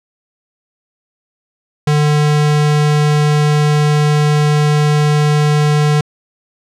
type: tone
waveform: square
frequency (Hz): 149.2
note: D3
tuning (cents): +28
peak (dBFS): -10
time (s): 1.87-6.01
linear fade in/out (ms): 5
effects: low-pass 8000 Hz 12 dB/octave